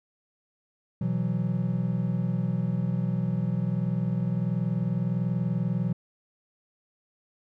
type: chord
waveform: triangle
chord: B suspended fourth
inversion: none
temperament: equal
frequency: 123.47 / 164.81 / 185 Hz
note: B2 / E3 / F#3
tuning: 0 / 0 / 0 cents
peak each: -27 / -27 / -27 dBFS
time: 1.01-5.93 s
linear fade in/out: 5 ms
effects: none